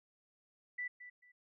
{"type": "tone with echo", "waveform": "sine", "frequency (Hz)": 1976, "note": "B6", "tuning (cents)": 0, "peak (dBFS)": -37, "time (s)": [0.78, 0.88], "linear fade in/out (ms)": 10, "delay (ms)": 220, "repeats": 2, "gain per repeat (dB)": -12, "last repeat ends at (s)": 1.32, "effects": []}